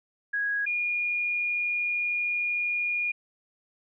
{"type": "tone pair in turn", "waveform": "sine", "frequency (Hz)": [1655, 2431], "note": ["G#6", "D#7"], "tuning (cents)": [-6, -41], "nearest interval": "perfect fifth", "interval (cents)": 665, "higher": "second", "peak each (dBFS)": -25, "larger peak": "neither", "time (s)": [[0.33, 0.66], [0.66, 3.12]], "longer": "second", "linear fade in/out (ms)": 10, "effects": []}